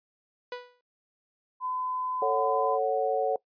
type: tone with exponential decay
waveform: sawtooth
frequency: 492.1 Hz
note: B4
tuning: 6 cents flat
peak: -28 dBFS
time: 0.52-0.81 s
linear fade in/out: 2 ms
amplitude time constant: 61 ms
type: tone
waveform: sine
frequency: 1014 Hz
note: B5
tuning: 45 cents sharp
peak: -29 dBFS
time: 1.6-2.79 s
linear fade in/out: 50 ms
type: chord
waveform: sine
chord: F# minor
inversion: first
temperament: just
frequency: 444 / 555 / 740 Hz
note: A4 / C#5 / F#5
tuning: +16 / +2 / 0 cents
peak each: -28 dBFS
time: 2.22-3.36 s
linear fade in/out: 2 ms
effects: noise-tail reverb RT60 0.1 s tail -21 dB re dry + resampled to 11025 Hz